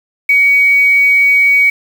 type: tone with quantisation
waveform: sine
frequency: 2252 Hz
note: C#7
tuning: 27 cents sharp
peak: -6 dBFS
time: 0.29-1.7 s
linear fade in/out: 5 ms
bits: 5
effects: none